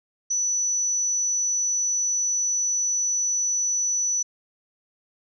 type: tone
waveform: sine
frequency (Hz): 5950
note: F#8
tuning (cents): +9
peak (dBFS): -21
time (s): 0.3-4.23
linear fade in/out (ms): 10
effects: none